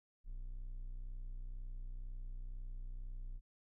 triangle tone, 31.02 Hz, B0, 9 cents sharp, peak -40 dBFS, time 0.24-3.41 s, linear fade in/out 50 ms, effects none

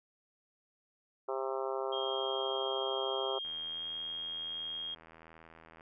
harmonic tone, 133 Hz, C3, 29 cents sharp, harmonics 3 / 4 / 5 / 6 / 7 / 8 / 9 / 10, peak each -37 / -39 / -41 / -43 / -44 / -45 / -46 / -47 dBFS, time 1.28-3.39 s, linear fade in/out 10 ms
sine tone with pitch glide, 3226 to 3247 Hz, G7 to G#7, +49 to -40 cents, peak -37 dBFS, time 1.92-4.95 s, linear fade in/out 10 ms, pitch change +11 cents, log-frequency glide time 3.66-3.88 s
click train, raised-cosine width 0.5 ms, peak -39 dBFS, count 193, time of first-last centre 3.45-5.809 s, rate 81.4 Hz
effects none

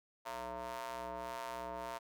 sawtooth ring-modulated tone, 122.9 Hz, B2, 8 cents flat, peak -34 dBFS, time 0.25-1.99 s, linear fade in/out 20 ms, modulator 798 Hz, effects none

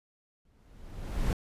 brown noise with exponential growth, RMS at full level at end -25 dBFS, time 0.45-1.33 s, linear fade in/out 2 ms, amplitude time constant 190 ms, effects resampled to 32000 Hz

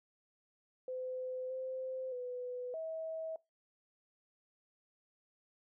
sine tone with pitch steps, 511 / 519 / 496.8 / 644 Hz, C5 / C5 / B4 / E5, -41 / -14 / +10 / -41 cents, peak -38 dBFS, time 0.88-3.36 s, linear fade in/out 2 ms, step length 620 ms, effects noise-tail reverb RT60 0.2 s tail -20 dB re dry

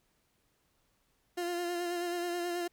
30% pulse tone with vibrato, 349.2 Hz, F4, in tune, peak -30 dBFS, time 1.37-2.68 s, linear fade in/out 10 ms, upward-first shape sine, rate 9.3 Hz, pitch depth 28 cents each way, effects pink hiss -74 dBFS RMS until 2.72 s

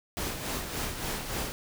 pink noise with tremolo, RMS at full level -32 dBFS, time 0.17-1.52 s, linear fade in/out 0 ms, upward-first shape sine, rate 3.5 Hz, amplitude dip 50%, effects none

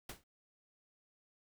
pink noise with exponential decay, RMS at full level -41 dBFS, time 0.09-0.24 s, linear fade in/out 5 ms, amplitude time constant 32 ms, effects none

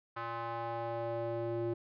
square tone with band-pass filter sweep, 116.54 Hz, A#2, in tune, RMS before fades -37 dBFS, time 0.16-1.74 s, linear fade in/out 10 ms, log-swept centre 1200 to 380 Hz, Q 2.3, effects resampled to 11025 Hz

